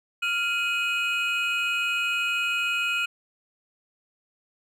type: tone cluster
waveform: triangle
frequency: 1396 / 2508 / 2905 Hz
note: F6 / D#7 / F#7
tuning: -1 / +13 / -32 cents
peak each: -27 / -24 / -30 dBFS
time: 0.22-3.06 s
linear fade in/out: 10 ms
effects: none